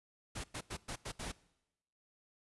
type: noise bursts at uneven times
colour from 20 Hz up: pink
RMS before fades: -42 dBFS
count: 6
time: 0.35-0.44 / 0.54-0.61 / 0.7-0.77 / 0.88-0.96 / 1.05-1.12 / 1.19-1.32 s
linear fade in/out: 10 ms
effects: noise-tail reverb RT60 0.9 s tail -21 dB re dry + resampled to 24000 Hz